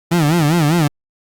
30% pulse tone with vibrato, 159.3 Hz, D#3, 41 cents sharp, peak -9 dBFS, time 0.11-0.88 s, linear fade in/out 10 ms, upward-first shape sine, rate 5 Hz, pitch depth 170 cents each way, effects Opus 48 kbps

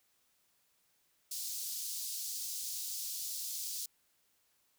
pink high-pass noise, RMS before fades -40 dBFS, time 1.31-3.86 s, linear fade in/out 5 ms, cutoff 4600 Hz, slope 24 dB/octave, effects white hiss -74 dBFS RMS until 4.78 s

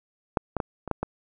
clicks, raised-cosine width 1 ms, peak -7 / -12 / -12 / -20 / -10 / -13 dBFS, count 6, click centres 0.372 / 0.567 / 0.602 / 0.877 / 0.913 / 1.03 s, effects none

